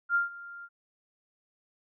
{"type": "tone with ADSR envelope", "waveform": "sine", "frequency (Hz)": 1396, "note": "F6", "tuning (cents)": -1, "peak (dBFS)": -21, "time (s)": [0.09, 0.69], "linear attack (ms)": 60, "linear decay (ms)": 140, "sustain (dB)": -20, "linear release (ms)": 49, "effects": []}